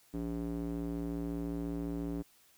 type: tone with band-pass filter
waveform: square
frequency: 57.2 Hz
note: A#1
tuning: 32 cents flat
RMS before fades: -37 dBFS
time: 0.13-2.23 s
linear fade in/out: 20 ms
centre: 280 Hz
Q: 2.1
effects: white hiss -65 dBFS RMS until 2.57 s